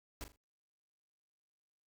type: noise with echo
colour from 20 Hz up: pink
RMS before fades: -43 dBFS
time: 0.21-0.24 s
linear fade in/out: 0 ms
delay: 40 ms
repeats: 3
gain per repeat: -10 dB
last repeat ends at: 0.36 s
effects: Opus 48 kbps